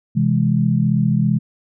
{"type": "chord", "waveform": "sine", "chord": "C augmented", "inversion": "none", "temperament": "equal with one note detuned", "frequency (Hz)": [129.68, 164.81, 207.7], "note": ["C3", "E3", "G#3"], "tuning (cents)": [-15, 0, 0], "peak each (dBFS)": -18, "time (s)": [0.15, 1.39], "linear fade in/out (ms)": 20, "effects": []}